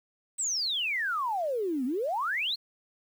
sine exponential two-way sweep, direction down then up, 8330 to 239.9 to 4436 Hz, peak -27 dBFS, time 0.38-2.56 s, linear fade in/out 20 ms, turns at 1.85 s, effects 9-bit

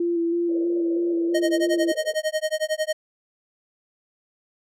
sine tone with vibrato, 340 Hz, F4, 46 cents flat, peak -20 dBFS, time 0-1.92 s, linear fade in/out 5 ms, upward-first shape square, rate 3.1 Hz, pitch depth 20 cents each way
white band-pass noise, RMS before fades -39 dBFS, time 0.49-2.14 s, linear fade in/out 2 ms, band 440 to 580 Hz, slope 96 dB/octave
square tone with tremolo, 622.3 Hz, D#5, in tune, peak -20 dBFS, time 1.34-2.93 s, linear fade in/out 10 ms, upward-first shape sine, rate 11 Hz, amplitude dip 100%
effects low-pass 11000 Hz 12 dB/octave

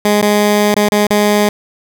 15% pulse tone with dropouts, 207.7 Hz, G#3, in tune, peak -3 dBFS, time 0.05-1.49 s, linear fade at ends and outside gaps 2 ms, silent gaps 0.215-0.225 / 0.743-0.764 / 0.888-0.92 / 1.068-1.105 s, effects none

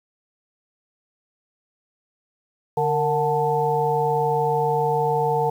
harmonic tone with a mistuned harmonic, 146.83 Hz, D3, in tune, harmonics 1 / 3 / 5 / 6, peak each -27 / -22 / -25 / -23 dBFS, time 2.77-5.5 s, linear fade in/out 5 ms, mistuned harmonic 3, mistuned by +76 cents, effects 8-bit

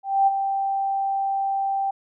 sine tone with ADSR envelope, 784 Hz, G5, in tune, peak -13 dBFS, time 0.03-1.91 s, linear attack 240 ms, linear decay 25 ms, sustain -8 dB, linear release 8 ms, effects none

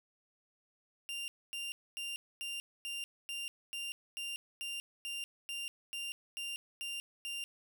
40% pulse tone bursts, 2788 Hz, F7, 4 cents flat, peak -37 dBFS, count 15, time 1.09-7.44 s, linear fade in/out 0 ms, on 190 ms, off 250 ms, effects none

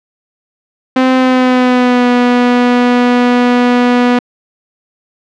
sawtooth tone with pitch glide, 258.6 to 245.1 Hz, C4 to B3, -20 to -13 cents, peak -3 dBFS, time 0.96-4.19 s, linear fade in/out 5 ms, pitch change -93 cents, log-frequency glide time 1.15-2.08 s, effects low-pass 3000 Hz 12 dB/octave

